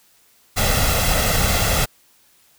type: noise with comb filter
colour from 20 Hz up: pink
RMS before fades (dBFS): -18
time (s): 0.56-1.86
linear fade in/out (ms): 20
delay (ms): 1.5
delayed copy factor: +0.65
effects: white hiss -56 dBFS RMS until 2.58 s